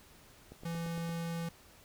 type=click train; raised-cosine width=2 ms; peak=-35 dBFS; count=6; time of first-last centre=0.52-1.093 s; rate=8.73 Hz
type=tone; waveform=square; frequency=167.6 Hz; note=E3; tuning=29 cents sharp; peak=-36 dBFS; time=0.65-1.49 s; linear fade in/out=5 ms
effects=pink hiss -59 dBFS RMS until 1.84 s